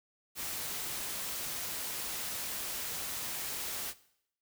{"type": "noise", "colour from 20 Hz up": "white", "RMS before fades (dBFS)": -38, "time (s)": [0.35, 3.94], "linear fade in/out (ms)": 50, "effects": ["noise-tail reverb RT60 0.7 s tail -18 dB re dry"]}